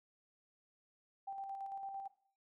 sine tone with tremolo, 784 Hz, G5, in tune, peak -40 dBFS, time 1.27-2.08 s, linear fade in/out 10 ms, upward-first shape square, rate 8.9 Hz, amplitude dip 35%, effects noise-tail reverb RT60 0.5 s tail -17 dB re dry

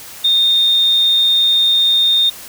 triangle tone, 3658 Hz, A#7, 33 cents flat, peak -6 dBFS, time 0.24-2.3 s, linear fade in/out 10 ms, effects tanh soft clip ceiling -8 dBFS + white hiss -34 dBFS RMS until 2.48 s

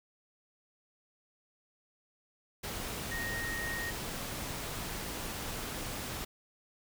sine tone in noise, 1864.7 Hz, A#6, in tune, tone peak -36 dBFS, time 3.11-3.91 s, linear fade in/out 10 ms, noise pink, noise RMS -39 dBFS, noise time 2.63-6.25 s, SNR 0 dB, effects none

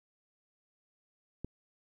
click, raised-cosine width 3 ms, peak -25 dBFS, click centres 1.446 s, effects 11-bit

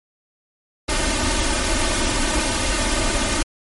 pink noise with comb filter, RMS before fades -20 dBFS, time 0.88-3.43 s, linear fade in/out 10 ms, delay 3.3 ms, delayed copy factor +0.95, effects MP3 48 kbps

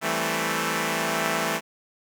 5% pulse chord, A minor seventh, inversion second, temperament equal, 164.81 / 196 / 220 / 261.6 Hz, E3 / G3 / A3 / C4, 0 / 0 / 0 / 0 cents, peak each -17 / -21 / -16 / -21 dBFS, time 0.01-1.61 s, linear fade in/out 50 ms, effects none

